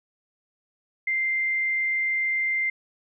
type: tone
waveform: sine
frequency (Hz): 2091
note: C7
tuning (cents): -2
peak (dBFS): -22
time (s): 1.07-2.7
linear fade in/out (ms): 5
effects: none